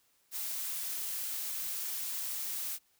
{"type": "noise", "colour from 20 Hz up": "blue", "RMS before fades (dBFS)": -37, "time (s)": [0.31, 2.79], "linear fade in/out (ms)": 50, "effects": ["white hiss -71 dBFS RMS until 2.99 s"]}